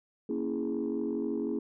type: chord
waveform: sine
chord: A# half-diminished seventh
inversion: none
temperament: equal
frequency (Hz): 233.1 / 277.2 / 329.6 / 415.3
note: A#3 / C#4 / E4 / G#4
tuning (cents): 0 / 0 / 0 / 0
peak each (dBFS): -34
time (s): 0.29-1.59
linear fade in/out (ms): 5
effects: tanh soft clip ceiling -23 dBFS